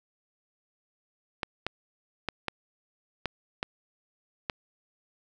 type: clicks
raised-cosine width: 0.3 ms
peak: -13 dBFS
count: 7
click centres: 1.432 / 1.666 / 2.287 / 2.483 / 3.257 / 3.629 / 4.498 s
effects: none